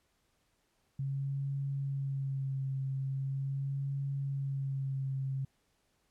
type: tone with vibrato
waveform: sine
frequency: 136.5 Hz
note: C#3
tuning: 26 cents flat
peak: -32 dBFS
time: 0.99-5.45 s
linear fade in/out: 5 ms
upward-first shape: sine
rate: 0.41 Hz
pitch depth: 26 cents each way
effects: pink hiss -75 dBFS RMS until 6.1 s + low-pass 12000 Hz 12 dB/octave